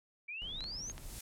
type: exponential sweep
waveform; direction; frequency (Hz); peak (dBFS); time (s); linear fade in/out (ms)
sine; up; 2293 to 6645; -40; 0.28-0.92; 10
type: noise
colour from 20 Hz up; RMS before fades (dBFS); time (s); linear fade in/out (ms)
brown; -48; 0.42-1.19; 0
type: noise with exponential growth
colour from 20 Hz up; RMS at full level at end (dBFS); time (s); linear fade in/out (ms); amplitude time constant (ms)
blue; -42; 0.47-1.21; 5; 160
type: clicks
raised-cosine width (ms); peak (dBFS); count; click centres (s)
0.2; -30; 4; 0.607 / 0.641 / 0.899 / 0.98
effects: low-pass 11000 Hz 12 dB/octave